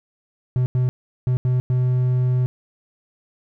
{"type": "tone bursts at uneven times", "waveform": "triangle", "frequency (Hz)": 126.2, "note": "B2", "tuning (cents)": 38, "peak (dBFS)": -14, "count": 5, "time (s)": [[0.56, 0.66], [0.75, 0.89], [1.27, 1.37], [1.45, 1.6], [1.7, 2.46]], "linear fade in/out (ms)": 0, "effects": []}